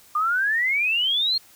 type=exponential sweep; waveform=sine; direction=up; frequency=1193 to 4300 Hz; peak=-19 dBFS; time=0.15-1.38 s; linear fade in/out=5 ms; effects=white hiss -52 dBFS RMS until 1.55 s